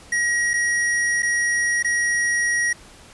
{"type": "tone with dropouts", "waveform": "square", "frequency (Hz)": 1900, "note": "A#6", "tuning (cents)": 33, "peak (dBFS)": -19, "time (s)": [0.12, 2.73], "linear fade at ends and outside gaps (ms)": 5, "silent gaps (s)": [[0.535, 0.538], [1.223, 1.229], [1.827, 1.845]], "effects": ["pink hiss -46 dBFS RMS until 3.13 s", "resampled to 24000 Hz"]}